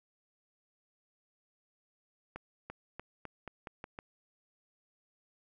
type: accelerating click train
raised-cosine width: 0.5 ms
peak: -27 dBFS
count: 8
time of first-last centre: 2.36-3.989 s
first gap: 340 ms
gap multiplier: 0.87
effects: none